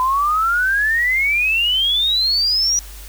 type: exponential sweep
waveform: sine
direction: up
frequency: 1006 to 5870 Hz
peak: -14 dBFS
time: 0-2.79 s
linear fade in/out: 0 ms
effects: added 50 Hz sine -34 dBFS peak until 3.08 s + white hiss -40 dBFS RMS until 3.08 s

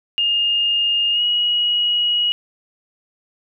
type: tone with pitch glide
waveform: sine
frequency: 2831 to 2902 Hz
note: F7 to F#7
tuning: +23 to -34 cents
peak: -15 dBFS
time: 0.18-2.32 s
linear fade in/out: 0 ms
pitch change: +43 cents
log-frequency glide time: 1.12-1.22 s
effects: none

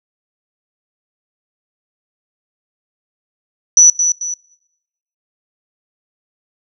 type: tone with echo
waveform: sine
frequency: 5930 Hz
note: F#8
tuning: 3 cents sharp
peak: -3 dBFS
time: 3.77-3.9 s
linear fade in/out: 2 ms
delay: 220 ms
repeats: 2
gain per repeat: -8 dB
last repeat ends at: 4.34 s
effects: noise-tail reverb RT60 0.9 s tail -22 dB re dry

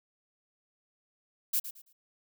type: noise with echo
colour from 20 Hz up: violet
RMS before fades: -28 dBFS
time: 1.53-1.6 s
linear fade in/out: 10 ms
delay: 110 ms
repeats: 3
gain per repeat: -12 dB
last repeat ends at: 1.93 s
effects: none

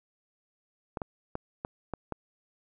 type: clicks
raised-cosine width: 1 ms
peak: -19 dBFS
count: 6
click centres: 0.972 / 1.018 / 1.354 / 1.649 / 1.937 / 2.123 s
effects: none

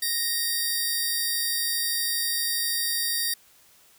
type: tone pair together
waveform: 15% pulse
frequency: 1864.7 / 4688 Hz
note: A#6 / D8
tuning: 0 / -4 cents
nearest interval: octave + major third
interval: 1596 cents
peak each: -24 / -19 dBFS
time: 0.02-3.34 s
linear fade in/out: 5 ms
effects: white hiss -57 dBFS RMS until 3.98 s

